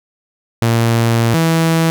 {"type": "tone pair in turn", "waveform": "sawtooth", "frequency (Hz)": [115.7, 163.62], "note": ["A#2", "E3"], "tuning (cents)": [-13, -13], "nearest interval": "tritone", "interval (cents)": 600, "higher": "second", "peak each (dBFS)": -7, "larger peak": "neither", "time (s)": [[0.62, 1.34], [1.34, 1.9]], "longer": "first", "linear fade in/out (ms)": 0, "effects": []}